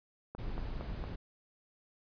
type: click train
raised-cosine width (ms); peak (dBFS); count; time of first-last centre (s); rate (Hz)
1; -28; 4; 0.35-1.04; 4.35
type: noise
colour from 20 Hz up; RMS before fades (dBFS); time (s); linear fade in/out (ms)
brown; -39; 0.38-1.16; 10
effects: resampled to 11025 Hz